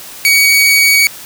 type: tone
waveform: sawtooth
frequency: 2253 Hz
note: C#7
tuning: 28 cents sharp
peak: -3 dBFS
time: 0.25-1.07 s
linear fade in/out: 0 ms
effects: white hiss -31 dBFS RMS until 1.25 s